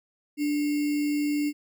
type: tone with sample-and-hold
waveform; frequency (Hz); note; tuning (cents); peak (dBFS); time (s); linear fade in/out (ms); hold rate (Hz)
sine; 293.7; D4; 0; -23; 0.37-1.53; 50; 2450
effects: none